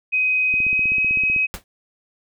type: tone with pitch glide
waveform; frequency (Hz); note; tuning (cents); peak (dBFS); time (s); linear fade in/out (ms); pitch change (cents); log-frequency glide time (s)
sine; 2517 to 2539; D#7 to D#7; +19 to +34; -16; 0.12-1.47; 20; +15; 0.53-0.97
type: click train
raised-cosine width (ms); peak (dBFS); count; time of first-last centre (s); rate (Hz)
3; -22; 14; 0.54-1.363; 15.8
type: noise with exponential decay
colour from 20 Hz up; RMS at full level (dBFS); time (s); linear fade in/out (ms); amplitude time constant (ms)
pink; -26; 1.54-1.64; 0; 20
effects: none